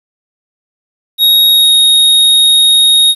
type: tone with pitch glide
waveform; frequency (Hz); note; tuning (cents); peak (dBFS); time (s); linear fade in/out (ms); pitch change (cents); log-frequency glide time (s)
square; 3768 to 3742; A#7 to A#7; +18 to +6; -5; 1.18-3.15; 50; -12; 1.48-1.75
effects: 7-bit